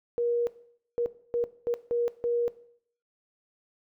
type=tone bursts at uneven times; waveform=sine; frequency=475.4 Hz; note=A#4; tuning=34 cents sharp; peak=-24 dBFS; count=6; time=0.18-0.47 / 0.98-1.06 / 1.34-1.44 / 1.67-1.74 / 1.91-2.08 / 2.24-2.48 s; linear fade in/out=0 ms; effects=noise-tail reverb RT60 0.6 s tail -17 dB re dry